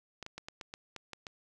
clicks, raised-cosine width 0.2 ms, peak -25 dBFS, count 9, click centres 0.227 / 0.264 / 0.38 / 0.485 / 0.612 / 0.739 / 0.963 / 1.133 / 1.268 s, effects none

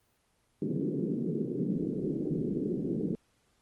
pink band-pass noise, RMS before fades -32 dBFS, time 0.62-3.15 s, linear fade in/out 0 ms, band 150 to 420 Hz, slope 48 dB/octave, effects pink hiss -71 dBFS RMS until 3.61 s + Opus 24 kbps

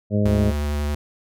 harmonic tone, 103.7 Hz, G#2, 2 cents flat, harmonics 1 / 2 / 3 / 4 / 5 / 6, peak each -20 / -20 / -31 / -28 / -29 / -29 dBFS, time 0.1-0.53 s, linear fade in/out 50 ms
square tone with vibrato, 73.42 Hz, D2, in tune, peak -22 dBFS, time 0.25-0.95 s, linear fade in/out 5 ms, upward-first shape sine, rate 11 Hz, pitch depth 13 cents each way
effects none

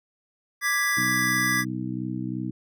square chord, G# diminished, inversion second, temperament equal, 1174.7 / 1661.2 / 1975.5 Hz, D6 / G#6 / B6, 0 / 0 / 0 cents, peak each -31 / -27 / -25 dBFS, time 0.61-1.65 s, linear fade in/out 50 ms
harmonic tone, 62.9 Hz, B1, 32 cents sharp, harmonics 2 / 3 / 4 / 5, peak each -33 / -33 / -33 / -33 dBFS, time 0.97-2.51 s, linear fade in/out 5 ms
effects none

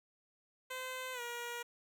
10% pulse tone with pitch glide, 514 to 476.8 Hz, C5 to A#4, -31 to +39 cents, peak -32 dBFS, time 0.7-1.63 s, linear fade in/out 10 ms, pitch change -130 cents, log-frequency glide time 1.13-1.21 s, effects none

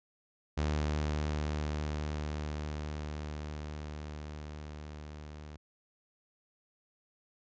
sawtooth tone with level ramp, 75.3 Hz, D2, 44 cents sharp, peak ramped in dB -25 to -41 dBFS, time 0.57-5.57 s, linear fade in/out 10 ms, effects resampled to 16000 Hz

